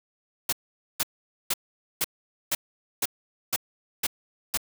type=noise bursts; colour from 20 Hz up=white; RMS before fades=-25 dBFS; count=9; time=0.49-4.574 s; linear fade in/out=5 ms; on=36 ms; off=470 ms; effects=none